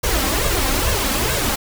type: noise with flanger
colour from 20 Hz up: pink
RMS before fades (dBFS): -19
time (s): 0.03-1.56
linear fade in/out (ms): 10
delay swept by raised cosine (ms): 1.8 to 3.8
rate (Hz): 2.3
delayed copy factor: +0.7
effects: none